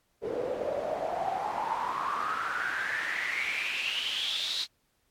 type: noise with band-pass filter sweep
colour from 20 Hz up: pink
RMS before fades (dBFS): -32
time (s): 0.21-4.67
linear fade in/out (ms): 50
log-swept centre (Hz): 440 to 4100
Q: 7.7
effects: pink hiss -73 dBFS RMS until 5.1 s + AAC 64 kbps